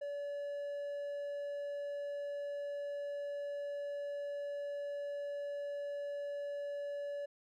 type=tone; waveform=triangle; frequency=573 Hz; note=D5; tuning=43 cents flat; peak=-36 dBFS; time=0.01-7.26 s; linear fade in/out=10 ms; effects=none